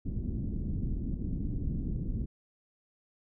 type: low-pass noise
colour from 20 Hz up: pink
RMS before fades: -33 dBFS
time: 0.05-2.26 s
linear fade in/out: 10 ms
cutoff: 270 Hz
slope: 24 dB/octave
effects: none